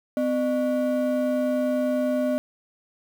triangle ring-modulated tone, 430 Hz, A4, 40 cents flat, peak -16 dBFS, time 0.17-2.38 s, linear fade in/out 0 ms, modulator 175 Hz, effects 8-bit

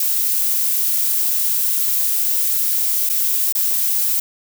violet noise with dropouts, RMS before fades -18 dBFS, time 0-4.2 s, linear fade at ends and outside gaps 5 ms, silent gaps 3.092-3.096 / 3.525-3.55 s, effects none

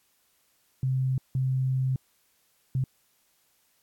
sine tone bursts at uneven times, 130.81 Hz, C3, in tune, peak -23 dBFS, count 3, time 0.83-1.18 / 1.35-1.96 / 2.75-2.84 s, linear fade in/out 2 ms, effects white hiss -68 dBFS RMS until 3.82 s + AAC 64 kbps

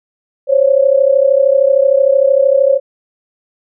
sine tone pair together, 529.9 / 563 Hz, C5 / C#5, +22 / +27 cents, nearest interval minor second, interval 105 cents, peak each -10 dBFS, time 0.47-2.8 s, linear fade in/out 50 ms, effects none

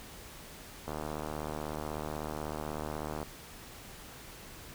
click train, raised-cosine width 1 ms, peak -23 dBFS, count 180, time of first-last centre 0.88-3.229 s, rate 76.2 Hz, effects pink hiss -49 dBFS RMS until 4.74 s

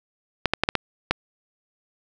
clicks, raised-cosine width 0.3 ms, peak -3 dBFS, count 6, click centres 0.457 / 0.536 / 0.636 / 0.689 / 0.753 / 1.11 s, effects none

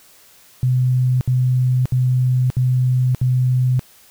sine tone bursts, 126.9 Hz, B2, 47 cents sharp, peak -13 dBFS, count 5, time 0.63-3.794 s, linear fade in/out 0 ms, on 580 ms, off 66 ms, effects white hiss -49 dBFS RMS until 4.1 s

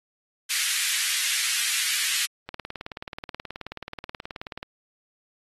pink high-pass noise, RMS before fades -26 dBFS, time 0.49-2.27 s, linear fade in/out 20 ms, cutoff 1900 Hz, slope 24 dB/octave
click train, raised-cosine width 0.3 ms, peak -18 dBFS, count 41, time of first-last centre 2.49-4.629 s, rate 18.7 Hz
effects AAC 32 kbps

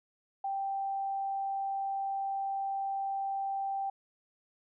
sine tone, 784 Hz, G5, in tune, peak -31 dBFS, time 0.44-3.9 s, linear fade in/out 5 ms, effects none

